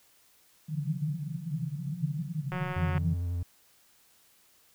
pink band-pass noise, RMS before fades -33 dBFS, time 0.68-3.14 s, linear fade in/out 5 ms, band 140 to 170 Hz, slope 96 dB/octave
click train, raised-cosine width 0.5 ms, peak -22 dBFS, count 85, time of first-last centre 2.52-2.979 s, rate 183 Hz
triangle tone with vibrato, 87.31 Hz, F2, in tune, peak -27 dBFS, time 2.76-3.43 s, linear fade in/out 5 ms, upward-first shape square, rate 11 Hz, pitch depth 21 cents each way
effects white hiss -63 dBFS RMS until 4.74 s

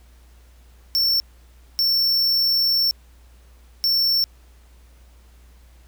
square tone bursts at uneven times, 5420 Hz, E8, 47 cents sharp, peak -17 dBFS, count 3, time 0.95-1.2 / 1.79-2.91 / 3.84-4.24 s, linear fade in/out 0 ms, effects added 60 Hz sine -47 dBFS peak until 5.87 s + pink hiss -58 dBFS RMS until 5.87 s

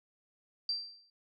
sine tone with exponential decay, 4699 Hz, D8, in tune, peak -28 dBFS, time 0.69-1.1 s, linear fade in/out 2 ms, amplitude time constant 89 ms, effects none

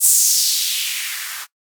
violet noise with band-pass filter sweep, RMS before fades -18 dBFS, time 0-1.47 s, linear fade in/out 50 ms, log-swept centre 8900 to 1200 Hz, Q 2.3, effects noise-tail reverb RT60 0.1 s tail -20 dB re dry

